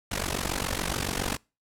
pink noise with amplitude modulation, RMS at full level -26 dBFS, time 0.11-1.37 s, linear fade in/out 10 ms, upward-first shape sine, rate 47.1 Hz, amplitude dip 90%, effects noise-tail reverb RT60 0.3 s tail -26 dB re dry + low-pass 12000 Hz 12 dB/octave

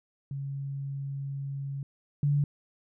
sine tone pair in turn, 138.5 / 144.02 Hz, C#3 / D3, -1 / -33 cents, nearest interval minor second, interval 68 cents, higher second, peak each -32 / -22 dBFS, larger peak second, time 0.31-1.83 / 2.23-2.44 s, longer first, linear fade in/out 2 ms, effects none

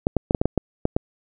clicks, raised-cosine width 2 ms, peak -5 dBFS, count 9, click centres 0.069 / 0.167 / 0.309 / 0.348 / 0.415 / 0.456 / 0.577 / 0.854 / 0.965 s, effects none

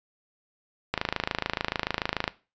click train, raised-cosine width 0.3 ms, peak -9 dBFS, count 37, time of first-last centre 0.94-2.278 s, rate 26.9 Hz, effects noise-tail reverb RT60 0.3 s tail -17 dB re dry + resampled to 16000 Hz

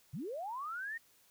sine linear sweep, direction up, 110 to 1881 Hz, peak -38 dBFS, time 0.13-0.98 s, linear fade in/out 10 ms, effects white hiss -67 dBFS RMS until 1.3 s

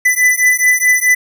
square beating tone pair, 1994 / 1998.7 Hz, B6 / B6, +16 / +20 cents, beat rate 4.7 Hz, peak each -13 dBFS, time 0.05-1.15 s, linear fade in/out 10 ms, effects none

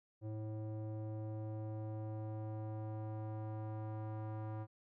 square tone with low-pass filter sweep, 108.5 Hz, A2, 24 cents flat, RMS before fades -43 dBFS, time 0.21-4.67 s, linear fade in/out 50 ms, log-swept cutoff 500 to 1000 Hz, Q 1.5, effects none

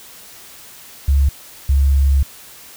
sine tone pair in turn, 69.3 / 68.97 Hz, C#2 / C#2, 0 / -8 cents, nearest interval unison, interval 8 cents, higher first, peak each -10 dBFS, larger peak neither, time 1.08-1.29 / 1.69-2.23 s, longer second, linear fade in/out 5 ms, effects white hiss -40 dBFS RMS until 2.76 s

